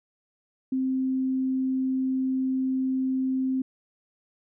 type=tone; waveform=sine; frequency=261.6 Hz; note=C4; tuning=in tune; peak=-23 dBFS; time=0.72-3.62 s; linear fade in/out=5 ms; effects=none